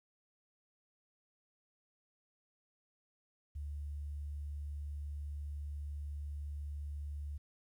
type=tone; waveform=sine; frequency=72.9 Hz; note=D2; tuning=12 cents flat; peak=-39 dBFS; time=3.55-7.38 s; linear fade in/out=10 ms; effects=12-bit